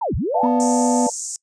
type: linear two-way sweep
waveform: sine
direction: down then up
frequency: 992 to 43.61 to 992 Hz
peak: -19 dBFS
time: 0.01-0.47 s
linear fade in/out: 10 ms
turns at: 0.15 s
type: chord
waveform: sine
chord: B half-diminished seventh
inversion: none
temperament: equal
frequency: 493.9 / 587.3 / 698.5 / 880 Hz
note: B4 / D5 / F5 / A5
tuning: 0 / 0 / 0 / 0 cents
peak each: -24 / -25 / -25 / -22 dBFS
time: 0.34-1.1 s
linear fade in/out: 10 ms
type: tone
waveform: triangle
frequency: 246.9 Hz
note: B3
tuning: in tune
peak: -15 dBFS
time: 0.43-1.07 s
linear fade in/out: 5 ms
type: band-pass noise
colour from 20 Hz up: pink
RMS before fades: -29 dBFS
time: 0.6-1.36 s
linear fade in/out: 0 ms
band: 6300 to 8200 Hz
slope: 48 dB/octave
effects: noise-tail reverb RT60 0.1 s tail -25 dB re dry + resampled to 22050 Hz